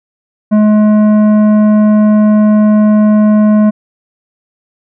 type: tone with tanh clipping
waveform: sine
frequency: 212 Hz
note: G#3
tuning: 36 cents sharp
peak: -6 dBFS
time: 0.51-3.71 s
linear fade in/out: 20 ms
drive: 11 dB
effects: none